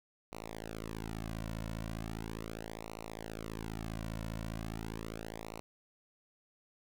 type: tone with flanger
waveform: sawtooth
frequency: 54.9 Hz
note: A1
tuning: 3 cents flat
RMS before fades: -42 dBFS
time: 0.32-5.6 s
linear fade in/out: 0 ms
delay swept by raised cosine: 0.6 to 2.5 ms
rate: 0.38 Hz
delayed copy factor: -1
effects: none